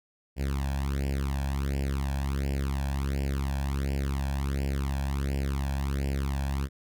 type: tone with flanger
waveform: sawtooth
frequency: 68.7 Hz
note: C#2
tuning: 15 cents flat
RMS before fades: -29 dBFS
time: 0.36-6.69 s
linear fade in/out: 50 ms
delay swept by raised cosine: 0.39 to 1.22 ms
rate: 1.4 Hz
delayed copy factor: +1
effects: none

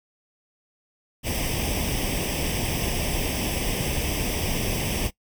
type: noise with comb filter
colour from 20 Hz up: pink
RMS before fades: -26 dBFS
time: 1.23-5.11 s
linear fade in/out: 50 ms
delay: 0.36 ms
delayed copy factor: +0.8
effects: noise-tail reverb RT60 0.1 s tail -21 dB re dry

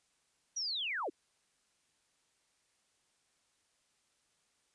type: linear sweep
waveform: sine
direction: down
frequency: 5920 to 246.9 Hz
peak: -34 dBFS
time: 0.56-1.1 s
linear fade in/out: 10 ms
effects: white hiss -75 dBFS RMS until 4.74 s + resampled to 22050 Hz

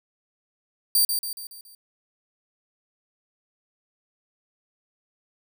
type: tone with echo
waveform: 5% pulse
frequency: 4664 Hz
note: D8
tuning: 13 cents flat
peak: -10 dBFS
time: 0.95-1.05 s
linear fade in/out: 2 ms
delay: 140 ms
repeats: 5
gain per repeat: -6 dB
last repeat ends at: 1.75 s
effects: none

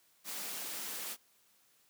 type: high-pass noise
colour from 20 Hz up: white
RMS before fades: -41 dBFS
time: 0.24-1.17 s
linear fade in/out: 50 ms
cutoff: 160 Hz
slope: 48 dB/octave
effects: white hiss -69 dBFS RMS until 1.89 s + high-pass 100 Hz 12 dB/octave

